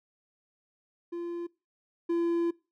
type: tone pair in turn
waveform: triangle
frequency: 343.9 / 339.6 Hz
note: F4 / F4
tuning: -27 / -48 cents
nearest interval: unison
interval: 21 cents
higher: first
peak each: -31 / -23 dBFS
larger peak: second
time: 1.12-1.47 / 2.09-2.51 s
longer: second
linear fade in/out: 10 ms
effects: noise-tail reverb RT60 0.3 s tail -23 dB re dry